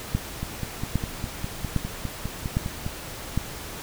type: two click trains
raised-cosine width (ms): 5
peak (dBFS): -16 / -10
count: 13 / 5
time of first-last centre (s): 0.43-2.864 / 0.15-3.376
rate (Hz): 4.93 / 1.24
effects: pink hiss -37 dBFS RMS until 3.82 s